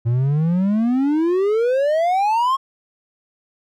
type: exponential sweep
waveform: triangle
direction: up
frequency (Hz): 113.7 to 1096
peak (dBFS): -13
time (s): 0.05-2.57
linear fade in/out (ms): 20
effects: none